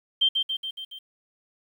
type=tone with echo; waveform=sine; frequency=3153 Hz; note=G7; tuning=9 cents sharp; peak=-17 dBFS; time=0.21-0.29 s; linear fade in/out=10 ms; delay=140 ms; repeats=5; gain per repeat=-4 dB; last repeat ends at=0.99 s; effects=9-bit